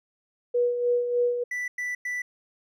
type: tone with tremolo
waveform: sine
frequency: 485.3 Hz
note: B4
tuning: 30 cents flat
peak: -19 dBFS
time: 0.54-1.44 s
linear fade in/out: 10 ms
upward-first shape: sine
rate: 3.3 Hz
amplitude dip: 55%
type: tone bursts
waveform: triangle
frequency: 1975.5 Hz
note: B6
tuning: in tune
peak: -26 dBFS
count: 3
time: 1.51-2.22 s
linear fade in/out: 5 ms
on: 170 ms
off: 100 ms
effects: none